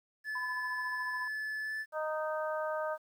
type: tone with pitch glide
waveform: triangle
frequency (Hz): 1731 to 1746.1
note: A6 to A6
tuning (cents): -29 to -14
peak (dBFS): -33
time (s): 0.24-1.86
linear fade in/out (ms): 50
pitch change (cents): +15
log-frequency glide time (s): 1.61-1.74
type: tone with tremolo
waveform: sine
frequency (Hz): 1006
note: B5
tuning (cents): +32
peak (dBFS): -36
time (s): 0.35-1.28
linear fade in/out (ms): 5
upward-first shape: sine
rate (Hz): 14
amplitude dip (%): 55
type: harmonic tone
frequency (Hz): 310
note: D#4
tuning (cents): -6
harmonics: 2 / 3 / 4 / 5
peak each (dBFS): -34 / -40 / -40 / -42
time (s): 1.92-2.98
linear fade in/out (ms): 50
effects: 11-bit